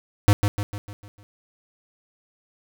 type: tone with echo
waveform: square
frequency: 102.3 Hz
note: G#2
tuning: 26 cents flat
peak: -12 dBFS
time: 0.28-0.33 s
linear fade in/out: 0 ms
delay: 150 ms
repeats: 6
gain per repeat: -6 dB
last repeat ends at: 1.23 s
effects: none